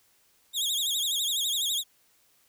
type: tone with vibrato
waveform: sawtooth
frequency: 3520 Hz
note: A7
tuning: in tune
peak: -23 dBFS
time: 0.53-1.84 s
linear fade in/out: 50 ms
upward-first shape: sine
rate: 12 Hz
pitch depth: 150 cents each way
effects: white hiss -65 dBFS RMS until 2.48 s